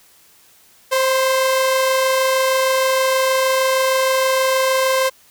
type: tone pair together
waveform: sawtooth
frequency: 526.2 / 1026 Hz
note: C5 / C6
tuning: +10 / -34 cents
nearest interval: octave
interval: 1156 cents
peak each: -11 / -21 dBFS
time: 0.91-5.1 s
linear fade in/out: 20 ms
effects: white hiss -51 dBFS RMS until 5.3 s